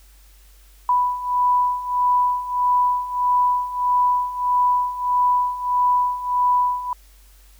sine beating tone pair, 987.8 / 989.4 Hz, B5 / B5, 0 / +3 cents, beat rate 1.6 Hz, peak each -22 / -18 dBFS, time 0.89-6.93 s, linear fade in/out 2 ms, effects added 48 Hz sine -47 dBFS peak until 7.59 s + white hiss -55 dBFS RMS until 7.59 s

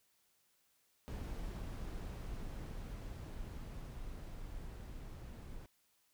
brown noise with level ramp, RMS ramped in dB -42 to -49 dBFS, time 1.08-5.66 s, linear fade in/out 0 ms, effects white hiss -75 dBFS RMS until 6.13 s

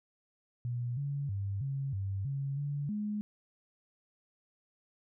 sine tone with pitch steps, 121.2 / 141.4 / 99 / 137 / 97.5 / 138.2 / 143.6 / 209.4 Hz, B2 / C#3 / G2 / C#3 / G2 / C#3 / D3 / G#3, -32 / +35 / +18 / -20 / -9 / -5 / -39 / +15 cents, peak -32 dBFS, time 0.65-3.21 s, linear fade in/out 0 ms, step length 320 ms, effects none

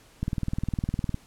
click train, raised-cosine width 5 ms, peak -15 dBFS, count 19, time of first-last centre 0.23-1.144 s, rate 19.7 Hz, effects pink hiss -56 dBFS RMS until 1.26 s + low-pass 12000 Hz 12 dB/octave

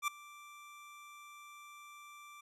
25% pulse tone with ADSR envelope, 1174.7 Hz, D6, in tune, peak -26 dBFS, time 0.02-2.41 s, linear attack 56 ms, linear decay 7 ms, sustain -22 dB, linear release 7 ms, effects resampled to 32000 Hz

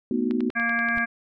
sine chord, B dominant seventh, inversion third, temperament just, 222.2 / 246.9 / 308.7 / 370.4 Hz, A3 / B3 / D#4 / F#4, +17 / 0 / -14 / +2 cents, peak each -28 / -24 / -30 / -29 dBFS, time 0.11-0.5 s, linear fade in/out 2 ms
click train, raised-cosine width 0.3 ms, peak -22 dBFS, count 8, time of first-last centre 0.31-0.983 s, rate 10.4 Hz
harmonic tone, 233.1 Hz, A#3, in tune, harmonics 1 / 3 / 5 / 7 / 9 / 10, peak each -30 / -33 / -33 / -23 / -33 / -32 dBFS, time 0.55-1.06 s, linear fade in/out 20 ms
brown noise with exponential growth, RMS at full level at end -35 dBFS, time 0.9-0.98 s, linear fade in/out 5 ms, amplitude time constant 17 ms
effects none

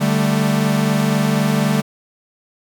45% pulse chord, D suspended fourth, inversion none, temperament equal with one note detuned, 148.11 / 196 / 220 Hz, D3 / G3 / A3, +15 / 0 / 0 cents, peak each -19 dBFS, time 0-1.82 s, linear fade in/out 20 ms, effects none

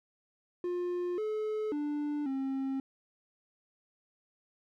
triangle tone with pitch steps, 354.6 / 429.8 / 294.6 / 268.4 Hz, F4 / A4 / D4 / C4, +26 / -41 / +6 / +44 cents, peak -29 dBFS, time 0.64-2.8 s, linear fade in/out 2 ms, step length 540 ms, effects none

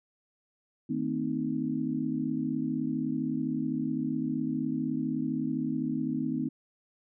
harmonic tone with a mistuned harmonic, 51.91 Hz, G#1, in tune, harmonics 3 / 4 / 5 / 6, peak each -37 / -34 / -31 / -34 dBFS, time 0.89-6.49 s, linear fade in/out 10 ms, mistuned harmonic 4, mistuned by +130 cents, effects none

